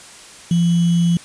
sine tone with sample-and-hold, 171.2 Hz, F3, 34 cents flat, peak -12 dBFS, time 0.51-1.17 s, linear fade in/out 2 ms, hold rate 3150 Hz, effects white hiss -40 dBFS RMS until 1.24 s + resampled to 22050 Hz

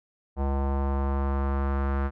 square tone with low-pass filter sweep, 68.8 Hz, C#2, 12 cents flat, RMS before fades -26 dBFS, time 0.36-2.11 s, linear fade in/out 50 ms, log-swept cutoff 850 to 1400 Hz, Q 2.2, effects none

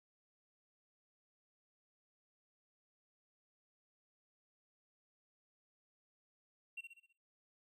triangle tone with echo, 2739 Hz, F7, 34 cents flat, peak -38 dBFS, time 6.77-6.81 s, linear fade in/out 10 ms, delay 64 ms, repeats 5, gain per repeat -6 dB, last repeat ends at 7.13 s, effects noise-tail reverb RT60 0.3 s tail -18 dB re dry + tanh soft clip ceiling -40 dBFS

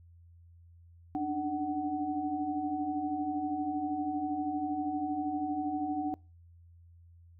sine tone cluster, 286.6 / 299.2 / 749 Hz, D4 / D4 / F#5, -42 / +32 / +21 cents, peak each -39 / -33 / -34 dBFS, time 1.15-6.14 s, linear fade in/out 0 ms, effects noise-tail reverb RT60 0.3 s tail -25 dB re dry + added 85 Hz sine -54 dBFS peak until 7.39 s

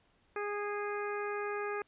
harmonic tone with a mistuned harmonic, 411.7 Hz, G#4, 15 cents flat, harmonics 1 / 2 / 3 / 4 / 5 / 6, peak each -36 / -43 / -41 / -43 / -47 / -48 dBFS, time 0.36-1.82 s, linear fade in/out 2 ms, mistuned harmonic 5, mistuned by +23 cents, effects pink hiss -70 dBFS RMS until 1.87 s + resampled to 8000 Hz

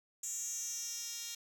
10% pulse tone with high-pass filter sweep, 466.2 Hz, A#4, in tune, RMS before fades -41 dBFS, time 0.23-1.35 s, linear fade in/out 5 ms, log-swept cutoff 7200 to 4600 Hz, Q 5.2, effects none

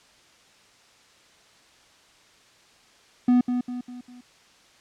triangle tone with echo, 246.9 Hz, B3, in tune, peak -13 dBFS, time 3.28-3.41 s, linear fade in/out 5 ms, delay 200 ms, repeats 4, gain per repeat -7 dB, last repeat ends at 4.21 s, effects white hiss -56 dBFS RMS until 4.8 s + low-pass 6000 Hz 12 dB/octave

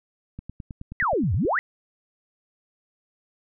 click train, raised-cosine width 5 ms, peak -23 dBFS, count 11, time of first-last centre 0.39-1.45 s, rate 9.43 Hz
sine exponential two-way sweep, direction down then up, 2065 to 77.78 to 2065 Hz, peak -20 dBFS, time 1-1.59 s, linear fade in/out 0 ms, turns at 1.34 s
effects none

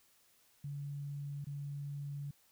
sine tone with dropouts, 142.7 Hz, D3, 49 cents flat, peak -39 dBFS, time 0.64-2.31 s, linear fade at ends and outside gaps 5 ms, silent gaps 1.445-1.468 s, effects white hiss -69 dBFS RMS until 2.51 s

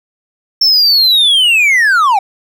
triangle linear sweep, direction down, 5420 to 747 Hz, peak -5 dBFS, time 0.61-2.19 s, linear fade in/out 5 ms, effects none

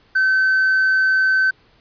triangle tone with hard clipping, 1534 Hz, G6, 38 cents flat, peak -14 dBFS, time 0.15-1.51 s, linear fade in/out 10 ms, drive 5 dB, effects pink hiss -55 dBFS RMS until 1.8 s + resampled to 11025 Hz

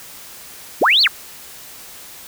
sine linear two-way sweep, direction up then down, 162.1 to 4649 to 976 Hz, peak -10 dBFS, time 0.81-1.08 s, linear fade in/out 10 ms, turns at 1.02 s, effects white hiss -38 dBFS RMS until 2.27 s

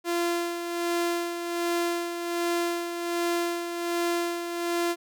sawtooth tone with tremolo, 343.8 Hz, F4, 27 cents flat, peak -20 dBFS, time 0.04-4.96 s, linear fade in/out 50 ms, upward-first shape sine, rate 1.3 Hz, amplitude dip 55%, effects none

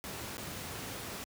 pink noise with dropouts, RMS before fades -41 dBFS, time 0.04-1.24 s, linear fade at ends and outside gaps 0 ms, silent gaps 0.37-0.38 s, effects high-pass 80 Hz 12 dB/octave

